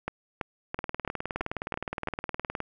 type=two click trains; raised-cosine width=0.5 ms; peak=-16 / -15 dBFS; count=36 / 7; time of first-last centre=0.79-2.603 / 0.08-2.073 s; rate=19.3 / 3.01 Hz; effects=none